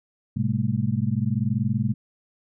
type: tone cluster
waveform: sine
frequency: 107.9 / 128.6 / 203 / 223.7 Hz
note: A2 / C3 / G#3 / A3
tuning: -33 / -30 / -39 / +29 cents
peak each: -27 / -25 / -27 / -28 dBFS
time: 0.36-1.94 s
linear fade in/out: 10 ms
effects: none